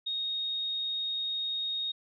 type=tone; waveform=sine; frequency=3729 Hz; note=A#7; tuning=in tune; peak=-30 dBFS; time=0.06-1.92 s; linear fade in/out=10 ms; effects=none